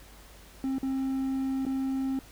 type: tone with dropouts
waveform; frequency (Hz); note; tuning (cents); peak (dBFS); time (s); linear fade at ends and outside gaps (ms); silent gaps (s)
triangle; 266.4; C4; +31; -25; 0.64-2.19; 1; 0.783-0.83 / 1.652-1.665
effects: added 50 Hz sine -52 dBFS peak until 2.31 s + pink hiss -53 dBFS RMS until 2.31 s